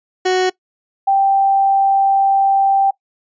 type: tone pair in turn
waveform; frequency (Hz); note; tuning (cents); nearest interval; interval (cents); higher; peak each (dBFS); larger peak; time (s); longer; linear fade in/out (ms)
30% pulse / sine; 370 / 784; F#4 / G5; 0 / 0; octave + minor second; 1300; second; -10; neither; 0.25-0.5 / 1.07-2.91; second; 10
effects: noise-tail reverb RT60 0.1 s tail -21 dB re dry + resampled to 16000 Hz